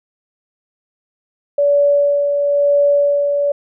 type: tone with tremolo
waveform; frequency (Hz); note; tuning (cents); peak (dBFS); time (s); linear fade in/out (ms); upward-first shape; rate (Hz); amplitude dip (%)
sine; 573; D5; -43; -9; 1.58-3.52; 5; sine; 1; 40
effects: none